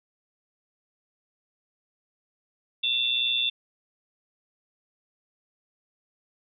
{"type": "tone cluster", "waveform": "sine", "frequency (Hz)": [2709, 3477, 3600], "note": ["E7", "A7", "A7"], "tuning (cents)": [47, -21, 39], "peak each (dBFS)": [-30, -25, -28], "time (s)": [2.83, 3.5], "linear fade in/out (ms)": 10, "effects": []}